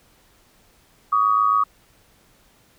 sine tone pair together, 1137.2 / 1244.5 Hz, C#6 / D#6, +44 / 0 cents, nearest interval major second, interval 156 cents, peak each -18 dBFS, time 1.12-1.64 s, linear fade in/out 10 ms, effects pink hiss -57 dBFS RMS until 2.78 s

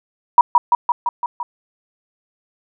sine tone with echo, 960 Hz, B5, 49 cents flat, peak -3 dBFS, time 0.38-0.41 s, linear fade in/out 2 ms, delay 170 ms, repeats 6, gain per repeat -3 dB, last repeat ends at 1.43 s, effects none

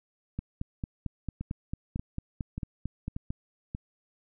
two click trains, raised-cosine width 5 ms, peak -20 / -22 dBFS, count 14 / 5, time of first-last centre 0.39-3.305 / 1.41-3.749 s, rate 4.46 / 1.71 Hz, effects none

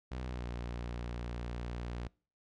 sawtooth tone with pitch glide, 62.9 to 59.64 Hz, B1 to A#1, +32 to +40 cents, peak -34 dBFS, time 0.11-2.08 s, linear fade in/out 10 ms, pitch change -92 cents, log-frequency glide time 0.27-0.45 s, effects noise-tail reverb RT60 0.4 s tail -25 dB re dry + low-pass 5000 Hz 12 dB/octave

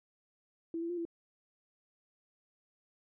sine tone with pitch steps, 331.3 / 336.7 / 350.9 / 336.6 Hz, E4 / E4 / F4 / E4, +9 / +37 / +8 / +36 cents, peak -34 dBFS, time 0.74-1.052 s, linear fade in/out 2 ms, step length 78 ms, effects none

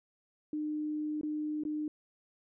sine tone with dropouts, 303.1 Hz, D#4, 45 cents flat, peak -32 dBFS, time 0.53-1.88 s, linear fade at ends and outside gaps 2 ms, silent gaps 1.212-1.232 / 1.636-1.651 s, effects none

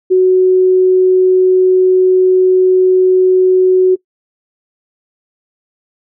sine tone, 370.9 Hz, F#4, 4 cents sharp, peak -5 dBFS, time 0.1-3.96 s, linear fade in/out 20 ms, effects noise-tail reverb RT60 0.1 s tail -20 dB re dry

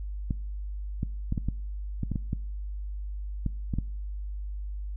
clicks, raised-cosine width 5 ms, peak -16 dBFS, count 12, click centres 0.308 / 1.031 / 1.324 / 1.378 / 1.486 / 2.033 / 2.117 / 2.158 / 2.331 / 3.463 / 3.738 / 3.786 s, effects noise-tail reverb RT60 0.6 s tail -23 dB re dry + added 50 Hz sine -32 dBFS peak until 4.96 s

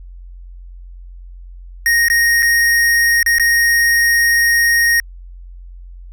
square tone with dropouts, 1864.7 Hz, A#6, in tune, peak -11 dBFS, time 1.86-5 s, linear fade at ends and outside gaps 1 ms, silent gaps 2.084-2.1 / 2.424-2.428 / 3.229-3.262 / 3.384-3.397 s, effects added 44 Hz sine -32 dBFS peak until 6.12 s

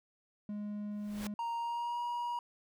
triangle tone, 207.7 Hz, G#3, in tune, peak -35 dBFS, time 0.49-1.34 s, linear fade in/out 2 ms
pink noise with exponential growth, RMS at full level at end -40 dBFS, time 0.91-1.27 s, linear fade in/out 2 ms, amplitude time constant 77 ms
triangle tone with pitch glide, 932.3 to 957.4 Hz, A#5 to A#5, 0 to +46 cents, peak -32 dBFS, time 1.39-2.39 s, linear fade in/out 2 ms, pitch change +46 cents, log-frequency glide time 1.56-2 s
effects none

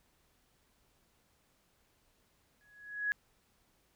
sine tone with exponential growth, 1675 Hz, G#6, 14 cents sharp, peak -27 dBFS, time 2.61-3.12 s, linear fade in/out 0 ms, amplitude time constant 110 ms, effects pink hiss -72 dBFS RMS until 3.95 s

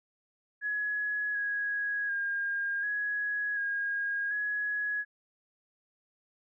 sine tone with pitch steps, 1684 / 1659 / 1615 / 1672 / 1632 / 1679 Hz, G#6 / G#6 / G#6 / G#6 / G#6 / G#6, +24 / -2 / -49 / +11 / -31 / +18 cents, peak -29 dBFS, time 0.61-5.05 s, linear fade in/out 50 ms, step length 740 ms, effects none

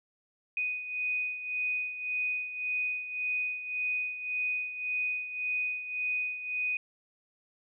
sine beating tone pair, 2489 / 2490.8 Hz, D#7 / D#7, 0 / +1 cents, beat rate 1.8 Hz, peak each -31 / -37 dBFS, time 0.57-6.77 s, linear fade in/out 2 ms, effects none

